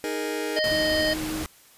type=chord; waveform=sawtooth; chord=D# suspended fourth; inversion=none; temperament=just; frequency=311.1 / 414.8 / 466.7 Hz; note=D#4 / G#4 / A#4; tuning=0 / -2 / +2 cents; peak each=-27 dBFS; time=0.04-0.59 s; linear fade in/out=0 ms
type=harmonic tone; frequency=620 Hz; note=D#5; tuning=6 cents flat; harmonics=1 / 3 / 5 / 7 / 8; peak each=-24 / -27 / -31 / -33 / -31 dBFS; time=0.56-1.14 s; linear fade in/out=10 ms
type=noise; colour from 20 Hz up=pink; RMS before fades=-33 dBFS; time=0.64-1.46 s; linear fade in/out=0 ms
type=tone with vibrato; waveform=sine; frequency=311.8 Hz; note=D#4; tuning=4 cents sharp; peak=-29 dBFS; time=0.71-1.44 s; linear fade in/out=10 ms; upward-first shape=sine; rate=5 Hz; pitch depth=8 cents each way
effects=white hiss -54 dBFS RMS until 1.77 s + resampled to 32000 Hz